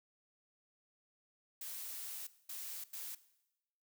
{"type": "noise bursts at uneven times", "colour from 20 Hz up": "blue", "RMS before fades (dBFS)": -45, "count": 3, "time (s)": [[1.61, 2.27], [2.49, 2.84], [2.93, 3.15]], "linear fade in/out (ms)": 5, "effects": ["noise-tail reverb RT60 0.9 s tail -17 dB re dry"]}